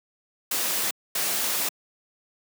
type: noise bursts at uneven times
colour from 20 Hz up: white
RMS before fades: -26 dBFS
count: 2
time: 0.51-0.91 / 1.15-1.69 s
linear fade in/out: 5 ms
effects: high-pass 200 Hz 12 dB/octave